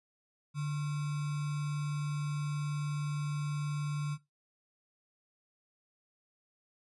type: tone with sample-and-hold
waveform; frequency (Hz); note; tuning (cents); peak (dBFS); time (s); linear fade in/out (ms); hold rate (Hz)
sine; 146.83; D3; 0; -31; 0.54-4.18; 50; 1225
effects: noise-tail reverb RT60 0.2 s tail -18 dB re dry + resampled to 24000 Hz